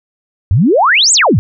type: exponential two-way sweep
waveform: sine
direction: up then down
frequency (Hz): 82.41 to 8372 to 82.41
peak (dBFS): -6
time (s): 0.51-1.39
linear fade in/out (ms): 0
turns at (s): 1.13
effects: none